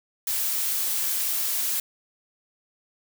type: noise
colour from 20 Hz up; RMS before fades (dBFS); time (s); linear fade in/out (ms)
blue; -26; 0.27-1.8; 2
effects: none